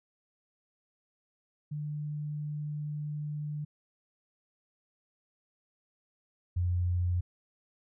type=tone pair in turn; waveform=sine; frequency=149.1 / 88.66 Hz; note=D3 / F2; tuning=+27 / +27 cents; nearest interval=major sixth; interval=900 cents; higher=first; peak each=-33 / -26 dBFS; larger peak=second; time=1.71-3.65 / 6.56-7.21 s; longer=first; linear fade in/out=10 ms; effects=none